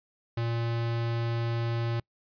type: tone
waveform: square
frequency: 116.54 Hz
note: A#2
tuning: in tune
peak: -28 dBFS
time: 0.37-2 s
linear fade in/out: 5 ms
effects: noise-tail reverb RT60 0.1 s tail -26 dB re dry + resampled to 11025 Hz